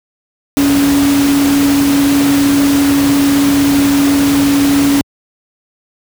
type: tone in noise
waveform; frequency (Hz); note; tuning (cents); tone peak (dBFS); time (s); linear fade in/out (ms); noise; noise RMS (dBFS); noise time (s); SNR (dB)
sine; 281.4; C#4; +26; -8; 0.57-5.01; 0; pink; -18; 0.57-5.01; +7
effects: high-pass 80 Hz 12 dB/octave